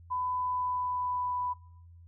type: tone with pitch glide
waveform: sine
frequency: 1002 to 991.1 Hz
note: B5 to B5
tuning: +25 to +6 cents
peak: -29 dBFS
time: 0.1-1.54 s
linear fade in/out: 20 ms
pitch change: -19 cents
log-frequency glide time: 0.26-1.39 s
effects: noise-tail reverb RT60 0.8 s tail -23 dB re dry + added 85 Hz sine -50 dBFS peak until 2.07 s